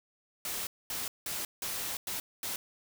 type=noise bursts at uneven times; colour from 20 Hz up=white; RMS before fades=-36 dBFS; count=6; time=0.45-0.67 / 0.9-1.08 / 1.26-1.45 / 1.62-1.97 / 2.07-2.2 / 2.43-2.56 s; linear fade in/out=2 ms; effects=none